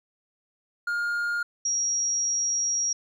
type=tone pair in turn; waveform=triangle / sine; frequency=1416 / 5664 Hz; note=F6 / F8; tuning=+23 / +23 cents; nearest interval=2 octaves; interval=2400 cents; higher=second; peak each=-23 dBFS; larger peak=neither; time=0.87-1.43 / 1.65-2.93 s; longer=second; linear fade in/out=5 ms; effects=none